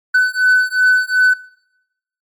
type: beating tone pair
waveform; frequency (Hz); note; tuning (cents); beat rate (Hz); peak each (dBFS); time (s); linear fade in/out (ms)
triangle; 1503 / 1505.7; F#6 / F#6; +27 / +30; 2.7; -12; 0.14-1.34; 10
effects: noise-tail reverb RT60 0.9 s tail -22 dB re dry + MP3 96 kbps